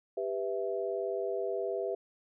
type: chord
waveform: sine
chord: E minor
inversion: first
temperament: just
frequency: 395.6 / 494.4 / 659.3 Hz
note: G4 / B4 / E5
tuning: +16 / +2 / 0 cents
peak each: -34 / -36 / -36 dBFS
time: 0.17-1.95 s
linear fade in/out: 5 ms
effects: none